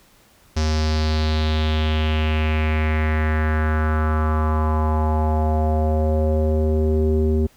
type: tone with low-pass filter sweep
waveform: square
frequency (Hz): 77.78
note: D#2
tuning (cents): 0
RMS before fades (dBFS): -19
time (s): 0.56-7.47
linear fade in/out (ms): 10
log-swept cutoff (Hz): 5600 to 340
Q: 3.6
effects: pink hiss -54 dBFS RMS until 7.56 s